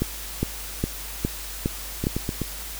two click trains, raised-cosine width 3 ms, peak -9 / -12 dBFS, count 6 / 4, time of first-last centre 0.02-2.069 / 2.04-2.417 s, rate 2.44 / 7.96 Hz, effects added 50 Hz sine -38 dBFS peak until 2.79 s + white hiss -36 dBFS RMS until 2.79 s

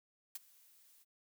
blue noise with ADSR envelope, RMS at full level -41 dBFS, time 0.35-1.05 s, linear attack 5 ms, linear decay 23 ms, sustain -24 dB, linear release 31 ms, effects none

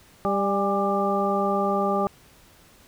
harmonic tone with a mistuned harmonic, 197.8 Hz, G3, 16 cents sharp, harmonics 1 / 2 / 3 / 4 / 6, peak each -27 / -27 / -27 / -27 / -27 dBFS, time 0.25-2.07 s, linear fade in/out 0 ms, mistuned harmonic 4, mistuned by +41 cents, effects pink hiss -54 dBFS RMS until 2.87 s

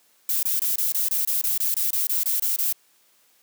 violet noise bursts, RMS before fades -23 dBFS, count 15, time 0.29-2.726 s, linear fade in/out 2 ms, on 140 ms, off 24 ms, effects white hiss -61 dBFS RMS until 3.42 s + high-pass 200 Hz 12 dB/octave

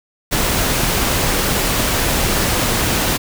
pink noise, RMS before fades -17 dBFS, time 0.31-3.18 s, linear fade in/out 20 ms, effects none

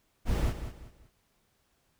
brown noise with echo, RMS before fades -27 dBFS, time 0.25-0.54 s, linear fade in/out 50 ms, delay 190 ms, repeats 3, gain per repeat -10 dB, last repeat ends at 1.11 s, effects pink hiss -72 dBFS RMS until 1.99 s

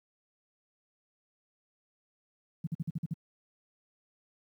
sine tone bursts, 161.9 Hz, E3, 31 cents flat, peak -29 dBFS, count 7, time 2.64-3.136 s, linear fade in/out 5 ms, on 28 ms, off 50 ms, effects high-pass 100 Hz 12 dB/octave + 11-bit

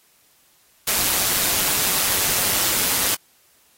white noise with amplitude modulation, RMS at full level -18 dBFS, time 0.87-3.15 s, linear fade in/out 5 ms, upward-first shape sine, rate 191 Hz, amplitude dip 55%, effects white hiss -58 dBFS RMS until 3.77 s + AAC 48 kbps

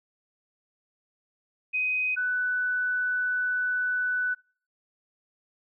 sine tone pair in turn, 2509 / 1491.9 Hz, D#7 / F#6, +14 / +14 cents, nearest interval major sixth, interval 900 cents, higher first, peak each -24 dBFS, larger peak neither, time 1.73-2.16 / 2.16-4.35 s, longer second, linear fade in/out 20 ms, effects noise-tail reverb RT60 0.5 s tail -26 dB re dry

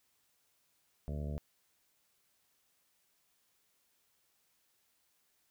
harmonic tone, 73.42 Hz, D2, in tune, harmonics 1 / 2 / 3 / 4 / 5 / 6 / 7 / 8 / 9, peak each -38 / -41 / -46 / -55 / -55 / -53 / -55 / -53 / -55 dBFS, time 1.08-1.38 s, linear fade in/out 0 ms, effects white hiss -75 dBFS RMS until 5.5 s

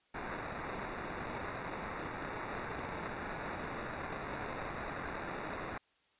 violet noise with sample-and-hold, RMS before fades -41 dBFS, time 0.14-5.78 s, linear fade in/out 5 ms, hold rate 3150 Hz, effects white hiss -72 dBFS RMS until 6.19 s + resampled to 8000 Hz

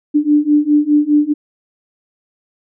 sine beating tone pair, 293.7 / 298.6 Hz, D4 / D4, 0 / +29 cents, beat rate 4.9 Hz, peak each -13 / -12 dBFS, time 0.14-1.34 s, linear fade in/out 20 ms, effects none

